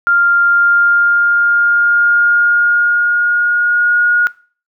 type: tone with pitch glide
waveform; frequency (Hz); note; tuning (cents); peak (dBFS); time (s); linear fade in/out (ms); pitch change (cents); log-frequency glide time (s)
sine; 1396.9 to 1438.7; F6 to F#6; 0 to -49; -8; 0.07-4.27; 0; +51; 0.4-3.99
effects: noise-tail reverb RT60 0.4 s tail -20 dB re dry